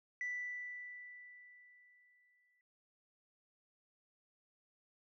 sine tone with exponential decay, 1975.5 Hz, B6, in tune, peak -35 dBFS, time 0.21-2.61 s, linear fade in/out 1 ms, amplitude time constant 520 ms, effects tanh soft clip ceiling -34 dBFS

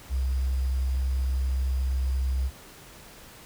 sine tone with sample-and-hold, 65.3 Hz, C2, 3 cents flat, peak -23 dBFS, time 0.09-2.51 s, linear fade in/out 50 ms, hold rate 4900 Hz, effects pink hiss -48 dBFS RMS until 3.45 s

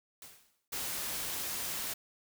white noise with exponential decay, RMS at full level -47 dBFS, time 0.22-0.68 s, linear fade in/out 2 ms, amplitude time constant 100 ms
white noise, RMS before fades -37 dBFS, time 0.72-1.94 s, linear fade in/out 10 ms
effects none

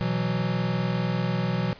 square chord, B suspended fourth, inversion none, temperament equal, 123.47 / 164.81 / 185 Hz, B2 / E3 / F#3, 0 / 0 / 0 cents, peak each -29 dBFS, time 0.01-1.73 s, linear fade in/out 0 ms, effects pink hiss -48 dBFS RMS until 1.79 s + resampled to 11025 Hz

